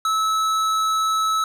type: tone with tanh clipping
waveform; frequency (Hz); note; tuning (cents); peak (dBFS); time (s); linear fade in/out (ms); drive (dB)
sine; 1301; E6; -23; -20; 0.05-1.44; 2; 16
effects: none